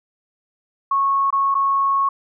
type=tone with dropouts; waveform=sine; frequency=1100 Hz; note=C#6; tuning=14 cents flat; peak=-15 dBFS; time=0.91-2.09 s; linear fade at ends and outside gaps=5 ms; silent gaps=1.305-1.326 / 1.544-1.55 s; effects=none